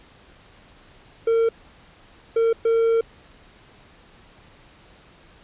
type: tone bursts at uneven times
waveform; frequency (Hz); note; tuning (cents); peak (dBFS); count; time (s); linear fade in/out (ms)
triangle; 456.3; A#4; -37; -14; 3; 1.27-1.49 / 2.36-2.53 / 2.65-3.01; 5
effects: pink hiss -51 dBFS RMS until 5.43 s + resampled to 8000 Hz